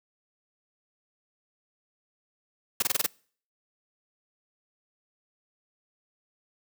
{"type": "noise bursts", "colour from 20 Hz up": "white", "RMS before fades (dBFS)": -24, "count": 6, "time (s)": [2.8, 3.064], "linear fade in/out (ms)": 5, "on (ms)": 24, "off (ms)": 24, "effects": ["noise-tail reverb RT60 0.5 s tail -26 dB re dry", "high-pass 100 Hz 12 dB/octave"]}